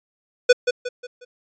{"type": "tone with echo", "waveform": "square", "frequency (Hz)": 493.9, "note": "B4", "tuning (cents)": 0, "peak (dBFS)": -9, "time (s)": [0.49, 0.53], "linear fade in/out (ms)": 10, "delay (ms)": 180, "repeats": 4, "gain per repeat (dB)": -8, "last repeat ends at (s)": 1.25, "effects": ["resampled to 16000 Hz"]}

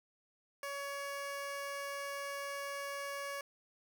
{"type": "tone", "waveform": "15% pulse", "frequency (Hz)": 562, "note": "C#5", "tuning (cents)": 24, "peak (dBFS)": -33, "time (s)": [0.63, 3.41], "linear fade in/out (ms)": 2, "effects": []}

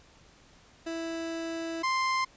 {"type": "tone pair in turn", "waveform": "30% pulse", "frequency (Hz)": [329.6, 1046.4], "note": ["E4", "C6"], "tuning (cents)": [0, 0], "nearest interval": "octave + minor sixth", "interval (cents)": 2000, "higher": "second", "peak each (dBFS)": [-30, -23], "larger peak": "second", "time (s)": [[0.86, 1.83], [1.83, 2.25]], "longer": "first", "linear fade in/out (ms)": 10, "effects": ["pink hiss -58 dBFS RMS until 2.36 s", "resampled to 16000 Hz"]}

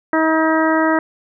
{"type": "harmonic tone", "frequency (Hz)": 318.6, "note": "D#4", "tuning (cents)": 41, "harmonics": [1, 2, 3, 4, 5, 6], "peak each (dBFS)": [-16, -19, -21, -22, -23, -24], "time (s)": [0.13, 0.99], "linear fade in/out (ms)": 2, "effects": []}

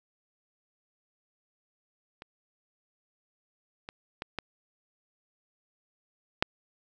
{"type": "clicks", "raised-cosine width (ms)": 0.3, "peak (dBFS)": [-27, -23, -19, -16, -6], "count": 5, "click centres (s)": [2.221, 3.889, 4.221, 4.387, 6.425], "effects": []}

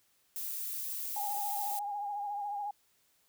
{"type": "noise", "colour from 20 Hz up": "violet", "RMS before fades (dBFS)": -38, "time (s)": [0.36, 1.79], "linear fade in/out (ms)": 0}
{"type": "tone with vibrato", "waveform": "sine", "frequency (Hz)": 817, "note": "G#5", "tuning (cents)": -29, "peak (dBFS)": -34, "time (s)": [1.16, 2.71], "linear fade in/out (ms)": 5, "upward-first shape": "sine", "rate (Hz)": 14, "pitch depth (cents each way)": 43}
{"effects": ["white hiss -71 dBFS RMS until 3.28 s"]}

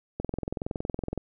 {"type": "click train", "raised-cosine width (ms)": 2, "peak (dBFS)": -17, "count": 22, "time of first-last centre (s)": [0.2, 1.177], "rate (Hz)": 21.5, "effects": []}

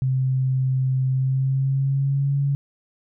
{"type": "tone with pitch glide", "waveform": "sine", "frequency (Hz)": [130.81, 140.2], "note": ["C3", "C#3"], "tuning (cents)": [0, 20], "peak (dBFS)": -18, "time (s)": [0.02, 2.55], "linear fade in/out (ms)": 0, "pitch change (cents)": 120, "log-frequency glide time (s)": [1.1, 2.37], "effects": []}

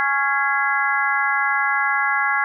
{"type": "harmonic tone with a mistuned harmonic", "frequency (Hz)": 277.2, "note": "C#4", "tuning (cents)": 0, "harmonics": [3, 4, 5, 6, 7], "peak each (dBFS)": [-25, -24, -24, -21, -25], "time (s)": [0, 2.44], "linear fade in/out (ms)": 0, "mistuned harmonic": 7, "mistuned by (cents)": 78, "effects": []}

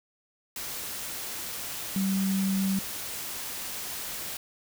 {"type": "tone in noise", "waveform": "sine", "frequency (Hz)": 193.2, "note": "G3", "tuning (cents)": -25, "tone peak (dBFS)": -24, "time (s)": [1.96, 2.79], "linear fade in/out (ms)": 2, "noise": "white", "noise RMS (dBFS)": -36, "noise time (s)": [0.56, 4.37], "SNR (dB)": 9, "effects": []}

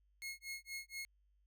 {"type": "tone with tremolo", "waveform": "sawtooth", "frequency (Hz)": 2164, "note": "C#7", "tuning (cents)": -42, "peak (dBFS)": -38, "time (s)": [0.22, 1.05], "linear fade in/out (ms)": 0, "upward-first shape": "sine", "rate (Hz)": 4.2, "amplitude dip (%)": 100, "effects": ["added 50 Hz sine -70 dBFS peak until 1.46 s"]}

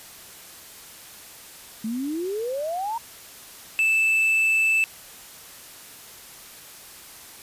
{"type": "exponential sweep", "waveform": "sine", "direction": "up", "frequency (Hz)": [213.1, 949], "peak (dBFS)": -25, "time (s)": [1.84, 2.98], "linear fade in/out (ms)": 5}
{"type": "tone", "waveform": "triangle", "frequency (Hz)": 2637, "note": "E7", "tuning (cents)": 0, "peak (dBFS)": -16, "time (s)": [3.79, 4.84], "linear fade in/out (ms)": 0}
{"effects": ["white hiss -44 dBFS RMS until 7.42 s", "resampled to 32000 Hz"]}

